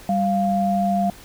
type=tone pair together; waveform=sine; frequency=196 / 696.8 Hz; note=G3 / F5; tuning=0 / -4 cents; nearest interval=octave + minor seventh; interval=2196 cents; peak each=-20 dBFS; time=0.09-1.1 s; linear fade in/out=2 ms; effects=pink hiss -44 dBFS RMS until 1.24 s